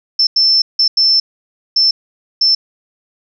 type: tone bursts at uneven times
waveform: sine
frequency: 5320 Hz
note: E8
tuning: 15 cents sharp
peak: -8 dBFS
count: 6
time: 0.19-0.27 / 0.36-0.62 / 0.79-0.88 / 0.97-1.2 / 1.76-1.91 / 2.41-2.55 s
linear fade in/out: 5 ms
effects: none